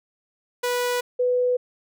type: tone pair in turn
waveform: sawtooth / sine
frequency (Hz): 490.6 / 496.3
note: B4 / B4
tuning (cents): -12 / +8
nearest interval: unison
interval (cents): 20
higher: second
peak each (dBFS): -18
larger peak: neither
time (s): 0.63-1.01 / 1.19-1.57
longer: neither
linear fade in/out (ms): 10
effects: none